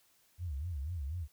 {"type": "tone with vibrato", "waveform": "sine", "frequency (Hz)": 77.78, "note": "D#2", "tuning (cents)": 0, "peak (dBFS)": -35, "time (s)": [0.38, 1.28], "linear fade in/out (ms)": 50, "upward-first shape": "sine", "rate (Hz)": 4.1, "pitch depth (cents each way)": 260, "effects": ["white hiss -69 dBFS RMS until 1.32 s"]}